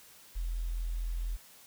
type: tone with quantisation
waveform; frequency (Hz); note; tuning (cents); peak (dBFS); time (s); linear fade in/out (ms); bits
sine; 42.11; E1; +38; -31; 0.35-1.37; 20; 10
effects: white hiss -56 dBFS RMS until 1.66 s